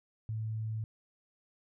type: tone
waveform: sine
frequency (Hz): 110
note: A2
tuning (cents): 0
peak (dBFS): -33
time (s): 0.29-0.84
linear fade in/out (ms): 0
effects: none